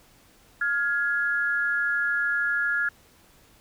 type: tone pair together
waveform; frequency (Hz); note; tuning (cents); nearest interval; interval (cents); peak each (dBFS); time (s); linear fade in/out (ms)
sine; 1411.9 / 1679; F6 / G#6; +18 / +18; minor third; 300; -25 / -25; 0.61-2.89; 5
effects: pink hiss -57 dBFS RMS until 3.6 s